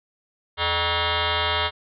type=tone with frequency modulation; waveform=sine; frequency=1118 Hz; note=C#6; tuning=14 cents sharp; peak=-20 dBFS; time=0.57-1.71 s; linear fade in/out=50 ms; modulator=345 Hz; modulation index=7.7; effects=none